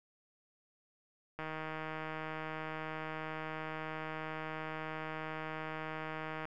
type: click train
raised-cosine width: 0.5 ms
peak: -26 dBFS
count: 796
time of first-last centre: 1.39-6.454 s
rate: 157 Hz
effects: none